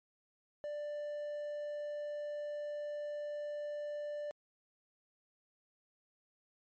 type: tone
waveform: triangle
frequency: 590 Hz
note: D5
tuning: 8 cents sharp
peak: -36 dBFS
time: 0.64-4.31 s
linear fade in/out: 0 ms
effects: MP3 32 kbps